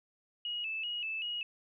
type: tone with vibrato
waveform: sine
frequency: 2758 Hz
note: F7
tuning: 22 cents flat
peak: -34 dBFS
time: 0.45-1.43 s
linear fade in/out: 2 ms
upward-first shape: square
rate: 2.6 Hz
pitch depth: 83 cents each way
effects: none